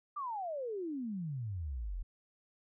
sine exponential sweep, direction down, 1217 to 38.87 Hz, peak -36 dBFS, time 0.16-2.03 s, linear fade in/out 10 ms, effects none

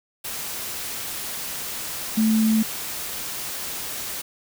sine tone in noise, 220 Hz, A3, in tune, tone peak -16 dBFS, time 2.17-2.63 s, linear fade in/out 10 ms, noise white, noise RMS -31 dBFS, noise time 0.24-4.22 s, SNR +12 dB, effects none

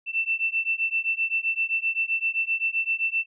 sine beating tone pair, 2672 / 2679.7 Hz, E7 / E7, +23 / +28 cents, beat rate 7.7 Hz, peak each -26 / -26 dBFS, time 0.06-3.26 s, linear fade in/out 50 ms, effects none

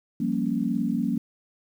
sine chord, G half-diminished seventh, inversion third, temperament equal, 174.61 / 196 / 233.1 / 277.2 Hz, F3 / G3 / Bb3 / Db4, 0 / 0 / 0 / 0 cents, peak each -31 / -29 / -26 / -29 dBFS, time 0.2-1.18 s, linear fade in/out 5 ms, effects 9-bit

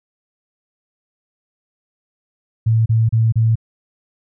sine tone bursts, 112.6 Hz, A2, 40 cents sharp, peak -11 dBFS, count 4, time 2.66-3.556 s, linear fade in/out 10 ms, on 200 ms, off 32 ms, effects none

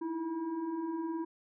sine tone with frequency modulation, 329.6 Hz, E4, in tune, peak -33 dBFS, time 0.01-1.25 s, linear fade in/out 10 ms, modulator 640 Hz, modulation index 0.65, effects none

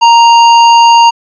triangle tone with hard clipping, 932.3 Hz, A#5, in tune, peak -3 dBFS, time 0.01-1.11 s, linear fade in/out 20 ms, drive 17 dB, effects resampled to 16000 Hz

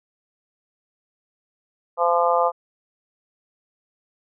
harmonic tone, 172 Hz, F3, 26 cents flat, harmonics 3 / 4 / 5 / 6 / 7, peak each -21 / -22 / -23 / -24 / -24 dBFS, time 1.97-2.52 s, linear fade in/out 50 ms, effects none

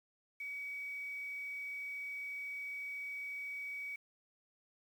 sine tone with quantisation, 2267 Hz, C#7, 38 cents sharp, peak -40 dBFS, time 0.4-3.96 s, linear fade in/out 5 ms, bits 10, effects none

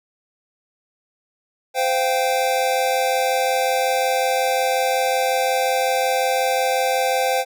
square chord, C suspended fourth, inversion none, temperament equal with one note detuned, 517.2 / 698.5 / 784 Hz, C5 / F5 / G5, -20 / 0 / 0 cents, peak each -22 / -25 / -22 dBFS, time 1.74-7.45 s, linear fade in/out 50 ms, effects none

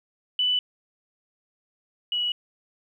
sine tone pair in turn, 2984 / 2929 Hz, F#7 / F#7, +14 / -18 cents, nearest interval unison, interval 32 cents, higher first, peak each -20 / -23 dBFS, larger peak first, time 0.39-0.59 / 2.12-2.32 s, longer neither, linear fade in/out 2 ms, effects 10-bit

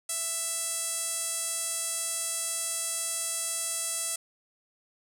sawtooth tone with band-pass filter, 662 Hz, E5, 7 cents sharp, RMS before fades -32 dBFS, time 0.09-4.16 s, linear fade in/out 5 ms, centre 8900 Hz, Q 3.2, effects none

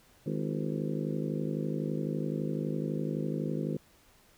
harmonic tone with a mistuned harmonic, 51.91 Hz, G#1, in tune, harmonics 3 / 4 / 5 / 6 / 7 / 8 / 9 / 10, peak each -34 / -36 / -38 / -40 / -41 / -42 / -43 / -44 dBFS, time 0.26-3.77 s, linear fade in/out 5 ms, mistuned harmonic 6, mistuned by +95 cents, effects pink hiss -62 dBFS RMS until 4.37 s

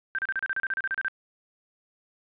sine tone bursts, 1568 Hz, G6, in tune, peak -25 dBFS, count 14, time 0.15-1.082 s, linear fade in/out 0 ms, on 35 ms, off 34 ms, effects resampled to 8000 Hz + 10-bit

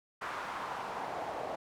pink noise with band-pass filter sweep, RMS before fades -39 dBFS, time 0.21-1.56 s, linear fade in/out 10 ms, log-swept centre 1200 to 670 Hz, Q 2.2, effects none

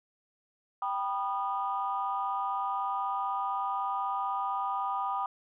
sine chord, G augmented, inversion none, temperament just, 784 / 980 / 1225 Hz, G5 / B5 / D#6, 0 / -14 / -27 cents, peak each -33 dBFS, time 0.82-5.26 s, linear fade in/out 2 ms, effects tanh soft clip ceiling -20 dBFS

